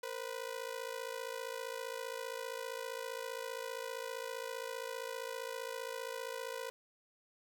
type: ring-modulated tone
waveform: sawtooth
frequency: 493.9 Hz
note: B4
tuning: in tune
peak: -33 dBFS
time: 0.03-6.7 s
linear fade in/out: 0 ms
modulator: 27.6 Hz
effects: none